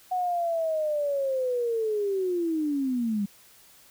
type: linear sweep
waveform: sine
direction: down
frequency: 740 to 196 Hz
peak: -24 dBFS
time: 0.11-3.26 s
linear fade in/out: 10 ms
effects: white hiss -55 dBFS RMS until 3.9 s